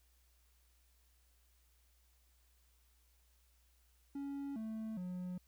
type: tone with pitch steps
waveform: triangle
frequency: 279.8 / 220.3 / 180.8 Hz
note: C#4 / A3 / F#3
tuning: +16 / +2 / -40 cents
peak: -38 dBFS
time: 4.15-5.38 s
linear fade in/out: 5 ms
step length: 410 ms
effects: added 60 Hz sine -69 dBFS peak until 5.47 s + white hiss -75 dBFS RMS until 5.47 s